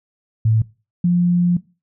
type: tone pair in turn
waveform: sine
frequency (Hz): 110.7 / 175.73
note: A2 / F3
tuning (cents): +11 / +11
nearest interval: minor sixth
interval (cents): 800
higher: second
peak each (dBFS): -12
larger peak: neither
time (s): 0.45-0.62 / 1.04-1.57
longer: second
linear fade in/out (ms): 5
effects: noise-tail reverb RT60 0.3 s tail -20 dB re dry